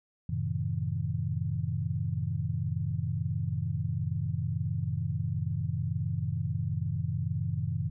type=chord; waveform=sine; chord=F# diminished seventh; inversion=none; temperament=just; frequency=92.5 / 111 / 133.2 / 159.84 Hz; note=F#2 / A2 / C3 / Eb3; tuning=0 / +16 / +31 / +47 cents; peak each=-34 dBFS; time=0.29-7.9 s; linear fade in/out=5 ms; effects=none